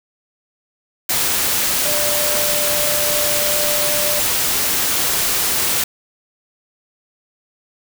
sine tone in noise, 592 Hz, D5, 14 cents sharp, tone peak -23 dBFS, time 1.85-4.2 s, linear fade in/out 5 ms, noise white, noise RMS -18 dBFS, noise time 1.09-5.84 s, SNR -8 dB, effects none

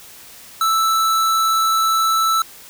square tone, 1318.5 Hz, E6, in tune, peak -15 dBFS, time 0.61-2.42 s, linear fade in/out 2 ms, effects white hiss -41 dBFS RMS until 2.69 s

